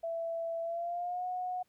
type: tone with pitch glide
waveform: sine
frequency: 665 to 729.4 Hz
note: E5 to F#5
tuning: +15 to -25 cents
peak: -33 dBFS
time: 0.03-1.63 s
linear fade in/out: 10 ms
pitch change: +160 cents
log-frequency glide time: 0.62-1.26 s
effects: pink hiss -75 dBFS RMS until 1.68 s